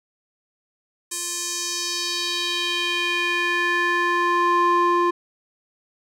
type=tone with band-pass filter sweep; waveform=square; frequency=349.2 Hz; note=F4; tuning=in tune; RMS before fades=-22 dBFS; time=1.11-5.11 s; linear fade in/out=10 ms; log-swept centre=8300 to 810 Hz; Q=2.2; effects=none